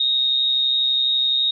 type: tone with amplitude modulation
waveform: sine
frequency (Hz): 3729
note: A#7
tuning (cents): 0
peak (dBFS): -14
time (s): 0-1.51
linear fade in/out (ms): 5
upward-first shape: sine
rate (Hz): 132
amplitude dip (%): 50
effects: none